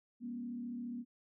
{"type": "tone with frequency modulation", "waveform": "sine", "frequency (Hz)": 240.6, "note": "B3", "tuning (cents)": -45, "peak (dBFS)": -39, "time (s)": [0.2, 1.05], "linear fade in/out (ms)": 50, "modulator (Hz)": 34.5, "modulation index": 0.58, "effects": []}